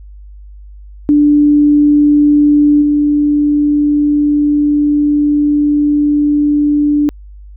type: tone with level steps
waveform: sine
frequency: 293.7 Hz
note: D4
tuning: in tune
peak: -5 / -8 dBFS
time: 1.09-7.09 s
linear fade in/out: 0 ms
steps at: 2.81 s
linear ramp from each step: 20 ms
effects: added 50 Hz sine -31 dBFS peak until 7.56 s